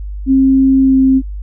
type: tone with pitch glide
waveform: sine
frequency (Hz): 266.8 to 264.3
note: C4 to C4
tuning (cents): +34 to +18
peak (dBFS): -6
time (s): 0.26-1.22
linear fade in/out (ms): 50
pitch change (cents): -16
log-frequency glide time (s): 0.82-0.96
effects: noise-tail reverb RT60 0.1 s tail -25 dB re dry + added 50 Hz sine -21 dBFS peak until 1.42 s